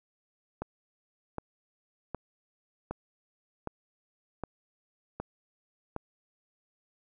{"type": "click train", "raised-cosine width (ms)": 1, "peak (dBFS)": -20, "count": 8, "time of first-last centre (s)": [0.62, 5.964], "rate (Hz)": 1.31, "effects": []}